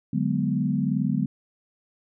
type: chord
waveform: sine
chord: G# half-diminished seventh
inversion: second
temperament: equal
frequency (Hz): 146.83 / 185 / 207.7 / 246.9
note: D3 / F#3 / G#3 / B3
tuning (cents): 0 / 0 / 0 / 0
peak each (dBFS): -27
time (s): 0.13-1.26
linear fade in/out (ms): 5
effects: none